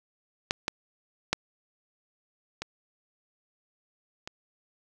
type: clicks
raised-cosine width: 0.2 ms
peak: -7 / -10 / -6 / -16 / -20 dBFS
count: 5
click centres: 0.509 / 0.681 / 1.33 / 2.62 / 4.275 s
effects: none